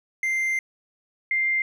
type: tone pair in turn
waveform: triangle / sine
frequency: 2090 / 2098 Hz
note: C7 / C7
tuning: -2 / +4 cents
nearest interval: unison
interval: 6 cents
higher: second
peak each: -20 dBFS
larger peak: neither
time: 0.23-0.59 / 1.31-1.62 s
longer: first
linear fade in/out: 2 ms
effects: none